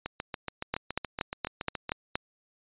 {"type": "two click trains", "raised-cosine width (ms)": 0.3, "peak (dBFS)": [-12, -17], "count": [7, 14], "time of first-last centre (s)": [[0.74, 2.155], [0.06, 1.894]], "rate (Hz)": [4.24, 7.09], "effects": ["resampled to 8000 Hz"]}